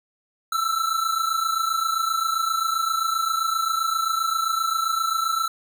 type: tone pair together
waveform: square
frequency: 1315 / 1342.6 Hz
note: E6 / E6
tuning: -5 / +31 cents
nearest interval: unison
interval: 36 cents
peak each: -25 dBFS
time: 0.52-5.48 s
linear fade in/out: 5 ms
effects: none